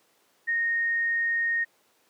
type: tone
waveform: sine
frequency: 1855 Hz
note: A#6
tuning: 9 cents flat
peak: -23 dBFS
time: 0.47-1.65 s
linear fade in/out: 20 ms
effects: pink hiss -65 dBFS RMS until 2.09 s + high-pass 300 Hz 12 dB/octave